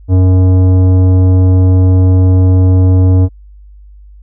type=tone with tanh clipping; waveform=triangle; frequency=92.6 Hz; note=F#2; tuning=2 cents sharp; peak=-6 dBFS; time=0.08-3.29 s; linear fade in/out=50 ms; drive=17 dB; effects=added 50 Hz sine -33 dBFS peak until 4.22 s